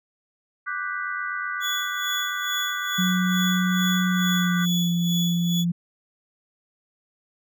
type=chord; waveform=sine; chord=G major seventh; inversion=second; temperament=equal; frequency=1174.7 / 1480 / 1568 / 1975.5 Hz; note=D6 / F#6 / G6 / B6; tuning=0 / 0 / 0 / 0 cents; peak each=-32 / -29 / -34 / -35 dBFS; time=0.66-4.66 s; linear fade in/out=20 ms
type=tone with tremolo; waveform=35% pulse; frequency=3412 Hz; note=G#7; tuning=46 cents sharp; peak=-23 dBFS; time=1.6-5.65 s; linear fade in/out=50 ms; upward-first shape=sine; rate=2.3 Hz; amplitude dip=65%
type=tone with pitch glide; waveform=sine; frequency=182.7 to 172.55 Hz; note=F#3 to F3; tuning=-22 to -21 cents; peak=-20 dBFS; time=2.98-5.72 s; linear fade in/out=10 ms; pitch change=-99 cents; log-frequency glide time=4.09-4.92 s
effects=none